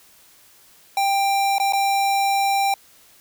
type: tone with dropouts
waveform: square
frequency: 790 Hz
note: G5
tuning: 13 cents sharp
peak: -18 dBFS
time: 0.97-2.74 s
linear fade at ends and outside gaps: 2 ms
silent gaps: 1.583-1.599 / 1.724-1.733 s
effects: white hiss -52 dBFS RMS until 3.2 s